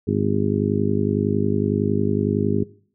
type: harmonic tone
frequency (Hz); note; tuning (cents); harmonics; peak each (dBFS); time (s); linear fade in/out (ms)
50.9; G#1; -34; 2 / 3 / 4 / 5 / 6 / 7 / 8; -25 / -28 / -24 / -25 / -30 / -27 / -26; 0.07-2.64; 10
effects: noise-tail reverb RT60 0.5 s tail -20 dB re dry